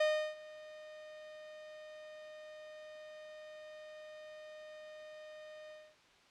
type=tone with ADSR envelope; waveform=45% pulse; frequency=614 Hz; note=D#5; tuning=23 cents flat; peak=-27 dBFS; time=0-5.96 s; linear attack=7 ms; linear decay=340 ms; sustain=-22 dB; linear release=250 ms; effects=white hiss -64 dBFS RMS until 6.3 s + low-pass 4000 Hz 12 dB/octave